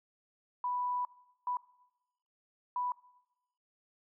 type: tone bursts at uneven times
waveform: sine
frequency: 987.8 Hz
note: B5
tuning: in tune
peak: -31 dBFS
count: 3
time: 0.64-1.05 / 1.47-1.57 / 2.76-2.92 s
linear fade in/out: 2 ms
effects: noise-tail reverb RT60 1.0 s tail -21 dB re dry